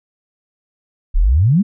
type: exponential sweep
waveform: sine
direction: up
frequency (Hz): 31.28 to 220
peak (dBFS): -9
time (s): 1.14-1.63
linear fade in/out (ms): 20
effects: none

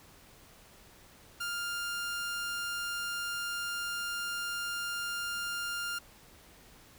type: tone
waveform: sawtooth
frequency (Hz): 1400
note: F6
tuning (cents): +4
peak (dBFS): -30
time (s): 1.4-5.99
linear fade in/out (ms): 10
effects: pink hiss -57 dBFS RMS until 6.98 s

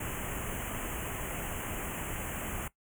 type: band-stop noise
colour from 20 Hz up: pink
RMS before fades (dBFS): -37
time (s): 0-2.68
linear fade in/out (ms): 5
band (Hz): 3100 to 6600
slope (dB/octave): 96
effects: noise-tail reverb RT60 0.1 s tail -18 dB re dry

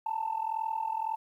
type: tone with amplitude modulation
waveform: sine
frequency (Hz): 888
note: A5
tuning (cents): +16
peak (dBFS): -25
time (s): 0.06-1.16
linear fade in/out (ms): 5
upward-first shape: sine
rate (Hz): 41.8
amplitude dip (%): 85
effects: tanh soft clip ceiling -23 dBFS + 11-bit

